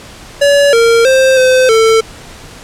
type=tone with pitch steps; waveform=square; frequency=569 / 462 / 526 / 514 / 446.5 Hz; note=C#5 / A#4 / C5 / C5 / A4; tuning=+45 / -16 / +9 / -31 / +25 cents; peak=-6 dBFS; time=0.41-2.01 s; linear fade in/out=10 ms; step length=320 ms; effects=pink hiss -33 dBFS RMS until 2.63 s + low-pass 9000 Hz 12 dB/octave